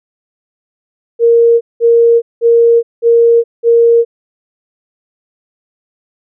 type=tone bursts; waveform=sine; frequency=466.2 Hz; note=A#4; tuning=in tune; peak=-4 dBFS; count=5; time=1.19-4.05 s; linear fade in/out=50 ms; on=420 ms; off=190 ms; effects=none